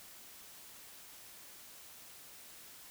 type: silence
effects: white hiss -54 dBFS RMS until 2.9 s